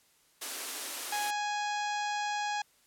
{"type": "high-pass noise", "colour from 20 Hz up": "white", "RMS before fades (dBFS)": -37, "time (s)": [0.41, 1.31], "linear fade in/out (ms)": 10, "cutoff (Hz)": 240, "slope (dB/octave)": 96}
{"type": "harmonic tone", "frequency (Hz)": 830.6, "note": "G#5", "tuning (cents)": 0, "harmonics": [1, 2, 3, 4, 5, 6, 7, 8, 9], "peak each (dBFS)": [-32, -38, -42, -44, -46, -48, -49, -50, -51], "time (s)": [1.12, 2.62], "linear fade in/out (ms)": 5}
{"effects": ["white hiss -66 dBFS RMS until 2.86 s", "low-pass 12000 Hz 12 dB/octave"]}